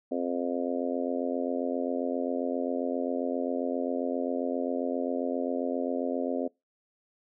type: harmonic tone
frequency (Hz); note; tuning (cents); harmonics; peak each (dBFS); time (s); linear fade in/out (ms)
87.5; F2; +4; 3 / 4 / 5 / 6 / 7 / 8; -31 / -37 / -35 / -35 / -35 / -41; 0.11-6.48; 10
effects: noise-tail reverb RT60 0.2 s tail -23 dB re dry